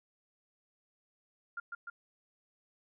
sine tone with echo, 1400 Hz, F6, 4 cents sharp, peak -36 dBFS, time 1.57-1.6 s, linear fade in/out 5 ms, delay 150 ms, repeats 2, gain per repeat -2 dB, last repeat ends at 1.9 s, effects none

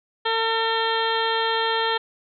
harmonic tone with a mistuned harmonic, 451.3 Hz, A4, 44 cents sharp, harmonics 1 / 2 / 3 / 4 / 5 / 6 / 7 / 8 / 9, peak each -26 / -25 / -29 / -28 / -39 / -38 / -28 / -34 / -34 dBFS, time 0.25-1.98 s, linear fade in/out 10 ms, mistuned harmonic 7, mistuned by +22 cents, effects none

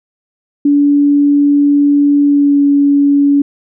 sine tone with pitch glide, 287.2 to 283.9 Hz, D4 to C#4, -39 to +41 cents, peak -6 dBFS, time 0.65-3.42 s, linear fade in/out 5 ms, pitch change -20 cents, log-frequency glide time 2.24-2.62 s, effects none

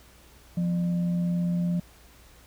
sine tone with frequency modulation, 174.61 Hz, F3, in tune, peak -23 dBFS, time 0.57-1.8 s, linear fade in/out 5 ms, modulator 427 Hz, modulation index 0.22, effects added 60 Hz sine -55 dBFS peak until 2.46 s + pink hiss -55 dBFS RMS until 2.46 s

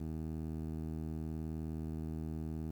15% pulse tone with low-pass filter, 79.2 Hz, D#2, 31 cents sharp, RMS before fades -40 dBFS, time 0-2.71 s, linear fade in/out 5 ms, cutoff 400 Hz, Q 0.8, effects 10-bit

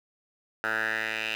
10% pulse tone with band-pass filter sweep, 110 Hz, A2, in tune, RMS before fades -30 dBFS, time 0.64-1.35 s, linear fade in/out 0 ms, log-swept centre 1400 to 2700 Hz, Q 4, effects 8-bit

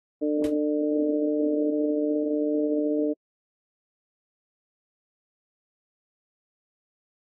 harmonic tone, 149.6 Hz, D3, 32 cents sharp, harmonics 2 / 3 / 4, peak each -24 / -28 / -30 dBFS, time 0.21-3.14 s, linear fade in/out 20 ms
pink noise with exponential decay, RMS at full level -34 dBFS, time 0.44-0.55 s, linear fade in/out 2 ms, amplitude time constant 23 ms
effects AAC 32 kbps

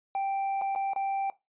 triangle tone with dropouts, 784 Hz, G5, in tune, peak -25 dBFS, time 0.15-1.3 s, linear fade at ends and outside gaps 1 ms, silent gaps 0.614-0.619 / 0.751-0.759 / 0.934-0.961 s, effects noise-tail reverb RT60 0.2 s tail -17 dB re dry + resampled to 8000 Hz

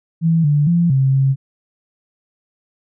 sine tone with pitch steps, 164.4 / 146.6 / 171.3 / 134.1 / 135.2 Hz, E3 / D3 / F3 / C3 / C#3, -4 / -3 / -33 / +43 / -43 cents, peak -11 dBFS, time 0.21-1.36 s, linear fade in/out 50 ms, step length 230 ms, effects none

